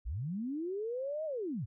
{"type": "linear two-way sweep", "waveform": "sine", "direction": "up then down", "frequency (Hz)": [44.1, 643, 85.9], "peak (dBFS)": -34, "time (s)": [0.05, 1.66], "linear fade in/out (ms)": 20, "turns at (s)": 1.25, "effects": []}